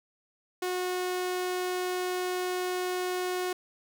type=tone; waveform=sawtooth; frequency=364 Hz; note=F#4; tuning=28 cents flat; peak=-25 dBFS; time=0.62-3.53 s; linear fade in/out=5 ms; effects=none